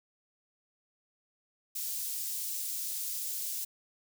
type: high-pass noise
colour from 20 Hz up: white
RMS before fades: -36 dBFS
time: 1.75-3.65 s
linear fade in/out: 10 ms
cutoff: 5600 Hz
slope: 12 dB/octave
effects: none